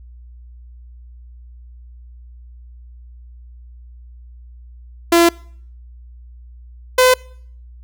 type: tone pair in turn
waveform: sawtooth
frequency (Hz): 339.9 / 508.3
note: F4 / B4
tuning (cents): -47 / +50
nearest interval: perfect fifth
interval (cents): 697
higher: second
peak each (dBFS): -5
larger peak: neither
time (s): 5.12-5.29 / 6.98-7.14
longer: first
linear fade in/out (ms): 5
effects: noise-tail reverb RT60 0.6 s tail -25 dB re dry + added 60 Hz sine -37 dBFS peak until 7.83 s